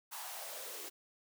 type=noise with high-pass filter sweep; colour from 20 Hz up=white; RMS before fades=-45 dBFS; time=0.11-0.9 s; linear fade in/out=20 ms; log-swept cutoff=970 to 360 Hz; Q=3.7; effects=none